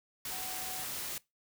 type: tone in noise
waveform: sine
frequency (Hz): 747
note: F#5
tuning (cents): +16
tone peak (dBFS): -46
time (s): 0.31-0.84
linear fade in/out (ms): 2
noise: white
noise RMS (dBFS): -39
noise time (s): 0.25-1.18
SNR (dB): -10
effects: noise-tail reverb RT60 0.2 s tail -21 dB re dry